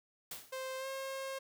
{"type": "noise with exponential decay", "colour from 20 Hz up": "white", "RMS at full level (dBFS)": -41, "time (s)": [0.31, 0.64], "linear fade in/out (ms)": 5, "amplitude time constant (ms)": 71}
{"type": "tone with pitch glide", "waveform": "sawtooth", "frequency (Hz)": [523.3, 536.5], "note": ["C5", "C5"], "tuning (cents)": [0, 43], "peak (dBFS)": -35, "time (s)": [0.52, 1.39], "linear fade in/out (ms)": 10, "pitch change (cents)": 43, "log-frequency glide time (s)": [0.78, 0.87]}
{"effects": []}